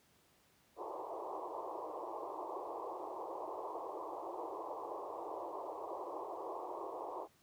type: band-pass noise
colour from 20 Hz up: white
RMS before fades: -44 dBFS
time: 0.76-7.28 s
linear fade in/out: 50 ms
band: 320 to 1100 Hz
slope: 96 dB/octave
effects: pink hiss -70 dBFS RMS until 7.42 s + high-pass 80 Hz 12 dB/octave